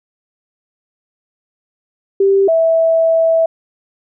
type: tone pair in turn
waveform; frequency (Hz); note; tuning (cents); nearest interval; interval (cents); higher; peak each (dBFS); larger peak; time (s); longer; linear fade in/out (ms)
sine; 392 / 654.5; G4 / E5; 0 / -13; major sixth; 887; second; -8 / -9; first; 2.2-2.48 / 2.48-3.46; second; 5
effects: none